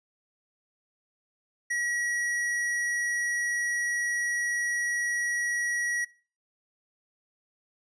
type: tone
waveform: square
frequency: 1917 Hz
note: A#6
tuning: 48 cents sharp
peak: -27 dBFS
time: 1.7-6.05 s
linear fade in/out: 10 ms
effects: noise-tail reverb RT60 0.4 s tail -24 dB re dry + resampled to 22050 Hz